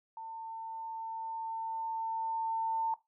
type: tone with level ramp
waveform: sine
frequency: 899 Hz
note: A5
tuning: 37 cents sharp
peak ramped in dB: -40 to -28 dBFS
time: 0.17-2.94 s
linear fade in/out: 2 ms
effects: noise-tail reverb RT60 0.2 s tail -18 dB re dry